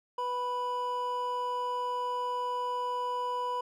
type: tone pair together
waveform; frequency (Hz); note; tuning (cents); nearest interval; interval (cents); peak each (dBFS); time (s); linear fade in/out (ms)
triangle; 493.9 / 987.8; B4 / B5; 0 / 0; octave; 1200; -35 / -29; 0.18-3.61; 5
effects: none